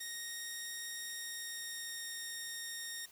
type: tone with pitch glide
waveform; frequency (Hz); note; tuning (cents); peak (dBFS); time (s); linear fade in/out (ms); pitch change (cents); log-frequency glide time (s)
10% pulse; 1864.7 to 1852.9; A#6 to A#6; 0 to -11; -32; 0-3.06; 10; -11; 1.03-2.09
effects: white hiss -60 dBFS RMS until 3.11 s